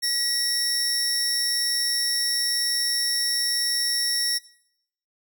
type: tone pair together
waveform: sawtooth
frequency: 1922 / 5461 Hz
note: B6 / F8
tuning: -48 / -40 cents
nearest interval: octave + tritone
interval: 1808 cents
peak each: -27 / -20 dBFS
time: 0.02-4.39 s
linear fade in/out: 20 ms
effects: noise-tail reverb RT60 0.7 s tail -19 dB re dry